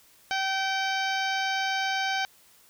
harmonic tone with a mistuned harmonic, 772 Hz, G5, 27 cents flat, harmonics 1 / 2 / 3 / 4 / 5 / 6 / 7 / 8, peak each -29 / -30 / -34 / -35 / -39 / -39 / -41 / -43 dBFS, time 0.31-2.25 s, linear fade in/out 0 ms, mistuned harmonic 5, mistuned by -24 cents, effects white hiss -58 dBFS RMS until 2.69 s

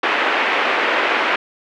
white band-pass noise, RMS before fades -18 dBFS, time 0.03-1.36 s, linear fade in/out 5 ms, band 310 to 2500 Hz, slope 24 dB/octave, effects none

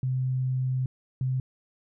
sine tone pair in turn, 129.2 / 129.69 Hz, C3 / C3, -21 / -15 cents, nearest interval unison, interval 6 cents, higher second, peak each -24 dBFS, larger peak neither, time 0.03-0.86 / 1.21-1.4 s, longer first, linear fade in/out 2 ms, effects none

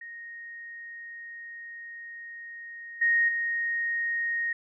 sine tone with level steps, 1864.7 Hz, A#6, in tune, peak -39 / -20 / -26 dBFS, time 0.01-4.53 s, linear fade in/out 5 ms, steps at 3.01 / 3.28 s, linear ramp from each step 10 ms, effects none

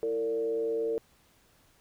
sine tone with frequency modulation, 454.9 Hz, A#4, 42 cents flat, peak -27 dBFS, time 0.03-0.98 s, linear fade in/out 0 ms, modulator 124 Hz, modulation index 0.52, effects pink hiss -64 dBFS RMS until 1.8 s

